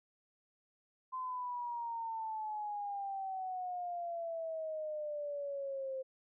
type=exponential sweep; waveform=sine; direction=down; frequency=1036 to 523.3 Hz; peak=-37 dBFS; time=1.12-6.03 s; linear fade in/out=20 ms; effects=none